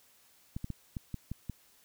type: clicks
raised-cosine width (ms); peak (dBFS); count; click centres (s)
5; -24; 7; 0.565 / 0.644 / 0.703 / 0.968 / 1.143 / 1.316 / 1.497
effects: white hiss -64 dBFS RMS until 1.84 s